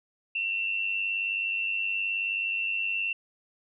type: tone pair together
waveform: sine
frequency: 2697 / 2796 Hz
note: E7 / F7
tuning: +39 / +1 cents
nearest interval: minor second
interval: 62 cents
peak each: -27 / -36 dBFS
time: 0.35-3.13 s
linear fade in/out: 5 ms
effects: none